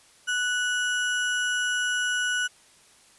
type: tone with sample-and-hold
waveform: sine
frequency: 1480 Hz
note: F#6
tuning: in tune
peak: -23 dBFS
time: 0.27-2.48 s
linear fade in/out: 20 ms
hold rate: 4410 Hz
effects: white hiss -56 dBFS RMS until 3.18 s + resampled to 24000 Hz